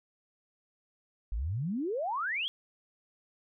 sine exponential sweep, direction up, 47.35 to 3395 Hz, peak -30 dBFS, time 1.32-2.48 s, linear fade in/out 0 ms, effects none

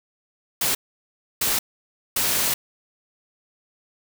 white noise bursts at uneven times, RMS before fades -22 dBFS, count 3, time 0.61-0.75 / 1.41-1.59 / 2.16-2.54 s, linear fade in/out 5 ms, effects none

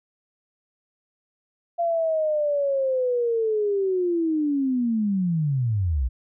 sine linear sweep, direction down, 689 to 56 Hz, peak -20 dBFS, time 1.78-6.09 s, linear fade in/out 20 ms, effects none

